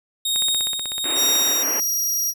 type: tone with tremolo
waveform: sawtooth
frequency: 3729 Hz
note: A#7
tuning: in tune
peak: -15 dBFS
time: 0.25-1.63 s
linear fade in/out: 5 ms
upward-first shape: sine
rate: 1.2 Hz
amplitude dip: 60%
type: click train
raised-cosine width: 0.3 ms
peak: -17 dBFS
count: 19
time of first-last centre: 0.36-1.478 s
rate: 16.1 Hz
type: band-pass noise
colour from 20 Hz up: pink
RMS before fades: -31 dBFS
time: 1.05-1.8 s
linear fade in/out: 2 ms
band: 250 to 3000 Hz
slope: 96 dB/octave
type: tone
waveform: 25% pulse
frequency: 5710 Hz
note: F8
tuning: 37 cents sharp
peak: -15 dBFS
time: 1.15-2.34 s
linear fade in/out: 50 ms
effects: none